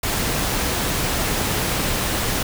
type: noise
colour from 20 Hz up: pink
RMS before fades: -22 dBFS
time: 0.03-2.43 s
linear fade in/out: 5 ms
effects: none